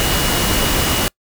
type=tone in noise; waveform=sine; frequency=2900 Hz; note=F#7; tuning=35 cents flat; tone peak=-26 dBFS; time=0-1.08 s; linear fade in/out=0 ms; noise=pink; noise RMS=-17 dBFS; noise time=0-1.08 s; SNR=-12 dB; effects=noise-tail reverb RT60 0.1 s tail -26 dB re dry